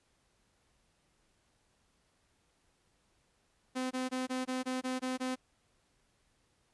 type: tone bursts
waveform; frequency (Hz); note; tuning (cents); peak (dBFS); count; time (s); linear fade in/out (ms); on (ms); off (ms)
sawtooth; 256.6; C4; -34; -29; 9; 3.75-5.358; 20; 160; 21
effects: pink hiss -73 dBFS RMS until 6.73 s + resampled to 24000 Hz